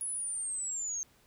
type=linear sweep; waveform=sine; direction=down; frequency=10410 to 6320 Hz; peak=-33 dBFS; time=0.01-1.03 s; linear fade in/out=0 ms; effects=pink hiss -65 dBFS RMS until 1.26 s